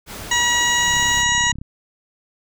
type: noise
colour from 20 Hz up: pink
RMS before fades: -33 dBFS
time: 0.06-1.25 s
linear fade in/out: 50 ms
type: harmonic tone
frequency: 961 Hz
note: B5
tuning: 48 cents flat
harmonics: 1 / 2 / 3 / 4 / 6 / 7 / 8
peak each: -23 / -19 / -23 / -25 / -30 / -22 / -33 dBFS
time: 0.31-1.52 s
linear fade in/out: 5 ms
type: click train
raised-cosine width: 5 ms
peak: -21 dBFS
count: 26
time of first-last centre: 0.88-1.615 s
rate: 34 Hz
effects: none